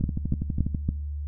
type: two click trains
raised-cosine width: 5 ms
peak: -14 / -11 dBFS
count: 10 / 4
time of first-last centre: 0.01-0.748 / 0.04-0.89 s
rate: 12.2 / 3.53 Hz
effects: noise-tail reverb RT60 0.5 s tail -20 dB re dry + added 73 Hz sine -29 dBFS peak until 1.27 s